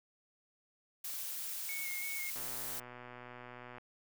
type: noise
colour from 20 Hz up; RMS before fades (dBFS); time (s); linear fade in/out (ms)
blue; -41; 1.04-2.8; 5
type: tone with vibrato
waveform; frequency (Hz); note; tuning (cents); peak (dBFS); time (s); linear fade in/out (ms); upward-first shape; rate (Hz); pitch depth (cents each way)
triangle; 2182; C#7; -28; -39; 1.69-2.3; 0; square; 3; 24
type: click train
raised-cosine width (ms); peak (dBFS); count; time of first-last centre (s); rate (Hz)
0.5; -34; 176; 2.36-3.783; 123
effects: none